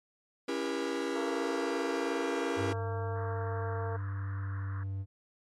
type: chord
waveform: 45% pulse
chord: C# diminished seventh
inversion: none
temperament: just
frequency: 277.2 / 332.6 / 399.1 / 479 Hz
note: C#4 / E4 / G4 / Bb4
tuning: 0 / +16 / +31 / +47 cents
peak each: -37 dBFS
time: 0.48-2.73 s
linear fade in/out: 5 ms
type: harmonic tone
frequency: 228.1 Hz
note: A#3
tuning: 37 cents flat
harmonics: 2 / 3 / 4 / 5 / 6 / 7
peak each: -38 / -42 / -44 / -46 / -48 / -49 dBFS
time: 1.15-3.97 s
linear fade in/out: 10 ms
type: tone with pitch glide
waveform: triangle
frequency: 99.7 to 97.2 Hz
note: G2 to G2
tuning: +30 to -14 cents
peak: -31 dBFS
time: 2.56-5.06 s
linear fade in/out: 50 ms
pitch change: -44 cents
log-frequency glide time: 2.87-4.91 s
type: band-pass noise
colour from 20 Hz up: pink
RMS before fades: -50 dBFS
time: 3.15-4.84 s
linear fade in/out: 10 ms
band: 1000 to 1800 Hz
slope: 96 dB/octave
effects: low-pass 7000 Hz 12 dB/octave + MP3 64 kbps